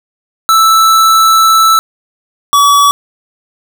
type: tone pair in turn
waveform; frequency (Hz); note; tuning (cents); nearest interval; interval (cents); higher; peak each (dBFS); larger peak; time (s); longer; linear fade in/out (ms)
square; 1318.5 / 1139.6; E6 / C#6; 0 / +48; minor third; 252; first; -5; neither; 0.49-1.79 / 2.53-2.91; first; 0
effects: none